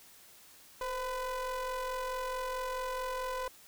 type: ring-modulated tone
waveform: square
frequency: 246.9 Hz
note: B3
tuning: in tune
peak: -32 dBFS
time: 0.81-3.48 s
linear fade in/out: 2 ms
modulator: 763 Hz
effects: white hiss -57 dBFS RMS until 3.67 s